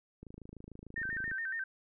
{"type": "click train", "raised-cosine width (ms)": 3, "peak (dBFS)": -35, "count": 30, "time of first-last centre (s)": [0.23, 1.316], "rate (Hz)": 26.7}
{"type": "tone with vibrato", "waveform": "sine", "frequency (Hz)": 1684, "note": "G#6", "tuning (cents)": 24, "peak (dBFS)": -34, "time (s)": [0.96, 1.64], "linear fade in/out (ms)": 5, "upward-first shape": "square", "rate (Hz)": 7.1, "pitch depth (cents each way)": 140}
{"effects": []}